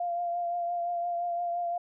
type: tone with vibrato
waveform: sine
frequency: 695 Hz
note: F5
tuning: 9 cents flat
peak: -28 dBFS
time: 0-1.78 s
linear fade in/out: 5 ms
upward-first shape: triangle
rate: 5.8 Hz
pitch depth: 27 cents each way
effects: none